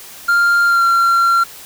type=tone with pitch glide; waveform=triangle; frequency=1396.9 to 1371.3 Hz; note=F6 to F6; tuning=0 to -32 cents; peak=-8 dBFS; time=0.28-1.44 s; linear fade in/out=10 ms; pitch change=-32 cents; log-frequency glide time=0.66-0.84 s; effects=white hiss -36 dBFS RMS until 1.65 s